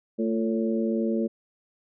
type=harmonic tone with a mistuned harmonic; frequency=111.9 Hz; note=A2; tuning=30 cents sharp; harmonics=2 / 3 / 4 / 5; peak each=-25 / -29 / -31 / -33 dBFS; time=0.18-1.28 s; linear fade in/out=20 ms; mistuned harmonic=3; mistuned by=+47 cents; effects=none